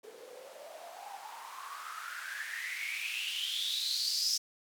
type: noise with band-pass filter sweep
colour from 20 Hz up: blue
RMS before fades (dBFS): -38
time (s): 0.03-4.38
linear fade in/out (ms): 10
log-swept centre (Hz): 420 to 5400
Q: 9
effects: none

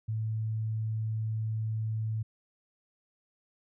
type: tone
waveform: sine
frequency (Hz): 110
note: A2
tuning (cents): 0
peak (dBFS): -29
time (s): 0.08-2.23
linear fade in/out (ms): 10
effects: none

